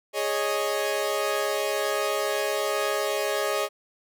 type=chord; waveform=sawtooth; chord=Ab suspended fourth; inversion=none; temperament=equal; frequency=415.3 / 554.4 / 622.3 Hz; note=Ab4 / Db5 / Eb5; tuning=0 / 0 / 0 cents; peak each=-25 dBFS; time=0.13-3.69 s; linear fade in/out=50 ms; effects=none